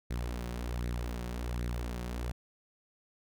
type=tone with flanger; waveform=sawtooth; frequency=59.9 Hz; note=A#1; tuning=48 cents sharp; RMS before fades=-36 dBFS; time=0.1-2.32 s; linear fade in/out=10 ms; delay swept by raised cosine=0.48 to 5.48 ms; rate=1.3 Hz; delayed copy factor=+0.55; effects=none